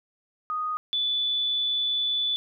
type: tone pair in turn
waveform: sine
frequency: 1242 / 3475 Hz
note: D#6 / A7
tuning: -3 / -22 cents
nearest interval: octave + tritone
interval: 1781 cents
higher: second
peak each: -26 / -23 dBFS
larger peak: second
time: 0.5-0.77 / 0.93-2.36 s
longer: second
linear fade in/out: 0 ms
effects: none